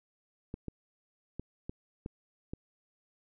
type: clicks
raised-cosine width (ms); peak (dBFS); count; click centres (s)
3; -25; 6; 0.541 / 0.683 / 1.396 / 1.695 / 2.061 / 2.535
effects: none